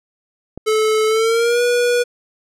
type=click; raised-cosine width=2 ms; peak=-16 dBFS; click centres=0.576 s
type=tone with pitch glide; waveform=square; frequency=434.4 to 484.8 Hz; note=A4 to B4; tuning=-22 to -32 cents; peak=-14 dBFS; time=0.66-2.04 s; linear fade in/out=20 ms; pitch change=+190 cents; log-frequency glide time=1.07-1.62 s
effects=low-pass 11000 Hz 12 dB/octave